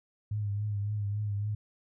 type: tone with vibrato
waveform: sine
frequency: 103.4 Hz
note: G#2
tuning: 7 cents flat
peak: -29 dBFS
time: 0.31-1.55 s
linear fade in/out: 5 ms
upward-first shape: triangle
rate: 3.6 Hz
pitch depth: 53 cents each way
effects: none